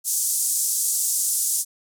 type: band-pass noise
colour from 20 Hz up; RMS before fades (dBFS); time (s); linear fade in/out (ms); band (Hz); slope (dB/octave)
white; -23; 0.04-1.65; 50; 6500 to 11000; 24
effects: none